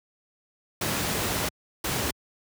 pink noise bursts at uneven times, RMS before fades -27 dBFS, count 2, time 0.81-1.49 / 1.84-2.11 s, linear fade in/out 5 ms, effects high-pass 80 Hz 12 dB/octave

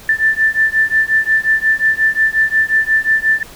sine beating tone pair, 1766 / 1771.6 Hz, A6 / A6, +6 / +11 cents, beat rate 5.6 Hz, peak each -14 dBFS, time 0.09-3.43 s, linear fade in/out 2 ms, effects pink hiss -38 dBFS RMS until 3.55 s

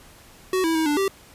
square tone with pitch steps, 373.4 / 326.6 / 319.4 / 294.1 / 390.1 Hz, F#4 / E4 / D#4 / D4 / G4, +16 / -16 / +45 / +3 / -8 cents, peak -20 dBFS, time 0.53-1.08 s, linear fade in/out 2 ms, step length 110 ms, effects pink hiss -49 dBFS RMS until 1.34 s + resampled to 32000 Hz

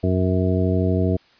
harmonic tone, 92.5 Hz, F#2, in tune, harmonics 1 / 2 / 3 / 4 / 5 / 7, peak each -20 / -23 / -25 / -26 / -27 / -28 dBFS, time 0.03-1.17 s, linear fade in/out 10 ms, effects white hiss -55 dBFS RMS until 1.39 s + resampled to 11025 Hz

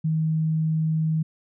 sine tone, 158.4 Hz, D#3, 31 cents sharp, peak -20 dBFS, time 0.04-1.23 s, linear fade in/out 10 ms, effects none

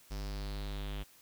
square tone with low-pass filter sweep, 50.3 Hz, G1, 45 cents sharp, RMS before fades -39 dBFS, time 0.1-1.04 s, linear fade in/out 20 ms, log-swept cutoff 5500 to 3200 Hz, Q 4.3, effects white hiss -61 dBFS RMS until 1.21 s

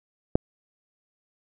click, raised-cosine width 2 ms, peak -5 dBFS, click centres 0.355 s, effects none

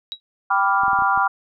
sine tone with exponential decay, 3858 Hz, B7, 41 cents flat, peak -22 dBFS, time 0.12-0.2 s, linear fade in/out 0 ms, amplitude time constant 16 ms
sine chord, G dominant seventh, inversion none, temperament equal, 784 / 987.8 / 1174.7 / 1396.9 Hz, G5 / B5 / D6 / F6, 0 / 0 / 0 / 0 cents, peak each -21 dBFS, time 0.5-1.28 s, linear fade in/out 10 ms
clicks, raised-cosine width 3 ms, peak -25 dBFS, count 6, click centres 0.835 / 0.881 / 0.932 / 0.989 / 1.022 / 1.176 s
effects none

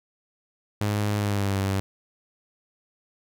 sawtooth tone with pitch glide, 103.83 to 97.44 Hz, G#2 to G2, 0 to -10 cents, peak -19 dBFS, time 0.81-1.8 s, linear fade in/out 0 ms, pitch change -110 cents, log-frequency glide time 1.18-1.58 s, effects none

